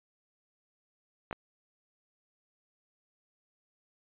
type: clicks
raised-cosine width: 0.5 ms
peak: -21 dBFS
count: 2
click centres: 1.311 / 1.328 s
effects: resampled to 8000 Hz